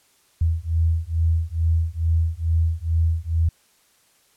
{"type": "beating tone pair", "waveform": "sine", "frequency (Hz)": [81, 83.3], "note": ["E2", "E2"], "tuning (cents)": [-30, 19], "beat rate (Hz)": 2.3, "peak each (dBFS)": -21, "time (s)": [0.41, 3.49], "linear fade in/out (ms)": 5, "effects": ["white hiss -60 dBFS RMS until 4.36 s", "low-pass 12000 Hz 12 dB/octave"]}